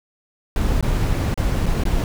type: noise with dropouts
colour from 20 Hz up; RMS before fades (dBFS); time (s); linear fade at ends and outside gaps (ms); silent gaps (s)
brown; -19; 0.56-2.04; 1; 0.809-0.826 / 1.342-1.375 / 1.659-1.663 / 1.837-1.853
effects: none